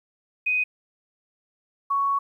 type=tone pair in turn; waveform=sine; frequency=2500 / 1113.6 Hz; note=D#7 / C#6; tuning=+8 / +8 cents; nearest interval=octave + major second; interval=1400 cents; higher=first; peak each=-20 dBFS; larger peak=neither; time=0.46-0.64 / 1.9-2.19 s; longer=second; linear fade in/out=10 ms; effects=10-bit